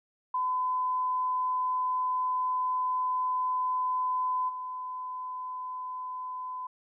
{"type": "tone with level steps", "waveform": "sine", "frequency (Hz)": 1012, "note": "B5", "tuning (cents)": 42, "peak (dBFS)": [-26, -34], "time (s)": [0.34, 6.67], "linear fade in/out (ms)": 5, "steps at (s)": 4.48, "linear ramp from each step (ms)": 20, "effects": []}